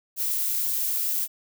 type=noise; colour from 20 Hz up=violet; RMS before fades=-26 dBFS; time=0.16-1.28 s; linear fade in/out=50 ms; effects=none